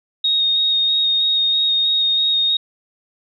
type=tone with vibrato; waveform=sine; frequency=3729 Hz; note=A#7; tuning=in tune; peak=-14 dBFS; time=0.24-2.57 s; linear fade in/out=5 ms; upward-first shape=square; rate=3.1 Hz; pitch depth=10 cents each way; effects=none